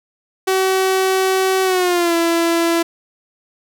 sawtooth tone with pitch glide, 379.1 to 335.8 Hz, F#4 to E4, +42 to +32 cents, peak -10 dBFS, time 0.47-2.83 s, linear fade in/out 10 ms, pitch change -210 cents, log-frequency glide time 1.63-2.15 s, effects none

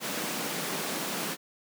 pink high-pass noise, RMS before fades -33 dBFS, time 0-1.37 s, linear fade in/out 50 ms, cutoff 160 Hz, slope 48 dB/octave, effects none

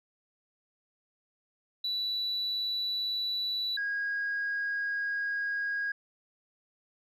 sine tone pair in turn, 3951 / 1639.7 Hz, B7 / G#6, 0 / -23 cents, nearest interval octave + minor third, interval 1523 cents, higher first, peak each -28 dBFS, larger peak neither, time 1.84-3.77 / 3.77-5.92 s, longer second, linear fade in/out 5 ms, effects tanh soft clip ceiling -26 dBFS

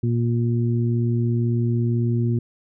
harmonic tone, 118 Hz, A#2, 22 cents sharp, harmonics 1 / 2 / 3, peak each -19 / -25 / -29 dBFS, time 0.03-2.39 s, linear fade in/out 5 ms, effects none

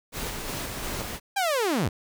pink noise with tremolo, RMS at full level -32 dBFS, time 0.12-1.2 s, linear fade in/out 50 ms, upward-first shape square, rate 2.8 Hz, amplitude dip 25%
clicks, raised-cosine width 1 ms, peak -18 dBFS, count 2, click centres 1.008 / 1.017 s
sawtooth linear sweep, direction down, 816 to 69.5 Hz, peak -19 dBFS, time 1.36-1.89 s, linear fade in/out 10 ms
effects none

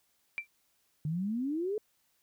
sine tone with exponential decay, 2349 Hz, D7, in tune, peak -28 dBFS, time 0.38-0.47 s, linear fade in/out 0 ms, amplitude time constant 19 ms
sine exponential sweep, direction up, 146.83 to 440 Hz, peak -30 dBFS, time 1.05-1.78 s, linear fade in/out 2 ms
effects white hiss -73 dBFS RMS until 2.22 s

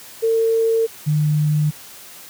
sine tone pair in turn, 452 / 150.84 Hz, A4 / D3, +47 / +47 cents, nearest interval octave + perfect fifth, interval 1900 cents, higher first, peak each -14 dBFS, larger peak neither, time 0.22-0.87 / 1.06-1.71 s, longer neither, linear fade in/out 20 ms, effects white hiss -40 dBFS RMS until 2.29 s + high-pass 80 Hz 12 dB/octave

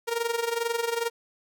sawtooth tone with amplitude modulation, 466.2 Hz, A#4, in tune, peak -19 dBFS, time 0.07-1.1 s, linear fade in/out 20 ms, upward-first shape sine, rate 22.3 Hz, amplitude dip 75%, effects none

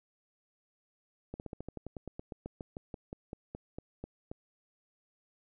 slowing click train, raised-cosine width 2 ms, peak -27 dBFS, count 22, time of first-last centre 1.34-4.315 s, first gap 59 ms, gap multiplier 1.08, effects none

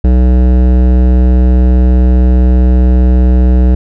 sine tone with hard clipping, 62.4 Hz, B1, 19 cents sharp, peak -6 dBFS, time 0.04-3.75 s, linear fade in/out 5 ms, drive 15 dB, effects none

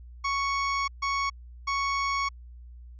30% pulse tone bursts at uneven times, 1111 Hz, C#6, 4 cents sharp, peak -23 dBFS, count 3, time 0.24-0.88 / 1.02-1.3 / 1.67-2.29 s, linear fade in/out 10 ms, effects added 60 Hz sine -43 dBFS peak until 2.99 s + resampled to 16000 Hz

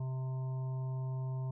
harmonic tone, 130.4 Hz, C3, 5 cents flat, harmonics 1 / 3 / 5 / 7 / 8, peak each -34 / -53 / -53 / -54 / -59 dBFS, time 0-1.51 s, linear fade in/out 5 ms, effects none

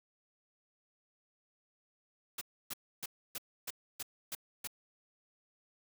white noise bursts, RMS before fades -40 dBFS, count 8, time 2.38-4.674 s, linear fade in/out 5 ms, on 33 ms, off 290 ms, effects none

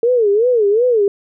sine tone with vibrato, 448.6 Hz, A4, 34 cents sharp, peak -10 dBFS, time 0.03-1.08 s, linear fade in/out 2 ms, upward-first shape sine, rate 2.7 Hz, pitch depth 200 cents each way, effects none

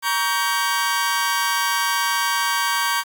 sawtooth chord, G diminished, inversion first, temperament just, 940.8 / 1128.9 / 1568 Hz, Bb5 / Db6 / G6, +16 / +31 / 0 cents, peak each -20 dBFS, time 0.02-3.04 s, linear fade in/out 50 ms, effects 7-bit

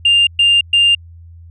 sine tone bursts, 2800 Hz, F7, 4 cents sharp, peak -6 dBFS, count 3, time 0.05-0.95 s, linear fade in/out 5 ms, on 220 ms, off 120 ms, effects tanh soft clip ceiling -5 dBFS + added 84 Hz sine -35 dBFS peak until 1.5 s

